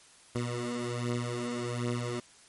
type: beating tone pair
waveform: 15% pulse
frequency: 120 / 121.3 Hz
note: B2 / B2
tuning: -49 / -31 cents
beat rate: 1.3 Hz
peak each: -29 / -27 dBFS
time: 0.35-2.2 s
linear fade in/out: 5 ms
effects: white hiss -57 dBFS RMS until 2.48 s + MP3 48 kbps

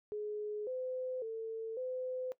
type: tone with pitch steps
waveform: sine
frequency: 420.7 / 511 / 447.8 / 510 Hz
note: G#4 / C5 / A4 / C5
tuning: +22 / -41 / +30 / -44 cents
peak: -36 dBFS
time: 0.12-2.32 s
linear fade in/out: 0 ms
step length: 550 ms
effects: noise-tail reverb RT60 0.1 s tail -17 dB re dry

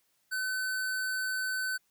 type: tone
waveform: square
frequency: 1518 Hz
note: F#6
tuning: 44 cents sharp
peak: -31 dBFS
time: 0.31-1.78 s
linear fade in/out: 20 ms
effects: white hiss -73 dBFS RMS until 1.9 s

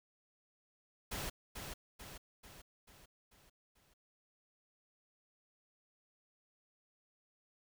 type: noise with echo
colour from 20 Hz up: pink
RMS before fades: -41 dBFS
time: 1.11-1.3 s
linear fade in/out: 10 ms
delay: 440 ms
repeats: 6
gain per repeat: -5 dB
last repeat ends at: 3.94 s
effects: none

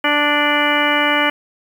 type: harmonic tone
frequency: 293.7 Hz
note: D4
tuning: in tune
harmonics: 1 / 2 / 3 / 4 / 5 / 6 / 7 / 8 / 10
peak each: -22 / -22 / -22 / -22 / -22 / -22 / -22 / -22 / -22 dBFS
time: 0.04-1.3 s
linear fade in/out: 5 ms
effects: 7-bit

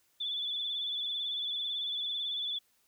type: tone with vibrato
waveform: sine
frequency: 3466 Hz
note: A7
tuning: 27 cents flat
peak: -32 dBFS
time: 0.2-2.59 s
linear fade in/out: 10 ms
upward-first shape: sine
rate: 18 Hz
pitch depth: 45 cents each way
effects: white hiss -71 dBFS RMS until 2.87 s

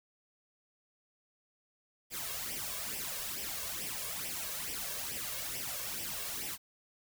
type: noise with flanger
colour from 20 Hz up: white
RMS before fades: -39 dBFS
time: 2.1-6.58 s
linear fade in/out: 50 ms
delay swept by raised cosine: 0.36 to 1.86 ms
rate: 2.3 Hz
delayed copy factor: +0.7
effects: none

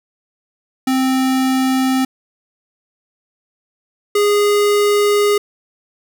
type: tone pair in turn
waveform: square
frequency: 261.6 / 412 Hz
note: C4 / G#4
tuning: 0 / -14 cents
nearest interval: minor sixth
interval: 786 cents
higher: second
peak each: -14 / -12 dBFS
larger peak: second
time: 0.87-2.05 / 4.15-5.38 s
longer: second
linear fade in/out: 5 ms
effects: none

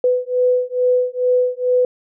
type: beating tone pair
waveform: sine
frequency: 498.2 / 500.5 Hz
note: B4 / B4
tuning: +15 / +23 cents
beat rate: 2.3 Hz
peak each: -17 dBFS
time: 0.04-1.85 s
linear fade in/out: 2 ms
effects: none

